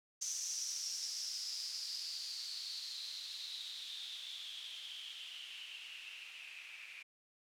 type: noise with low-pass filter sweep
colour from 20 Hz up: violet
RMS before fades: -45 dBFS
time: 0.21-7.03 s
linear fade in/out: 10 ms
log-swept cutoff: 6100 to 2400 Hz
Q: 7.9
effects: none